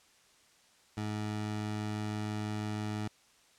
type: tone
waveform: 20% pulse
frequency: 106.1 Hz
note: G#2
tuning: 38 cents sharp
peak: -29 dBFS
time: 0.97-3.08 s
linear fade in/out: 5 ms
effects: white hiss -64 dBFS RMS until 3.58 s + low-pass 8000 Hz 12 dB/octave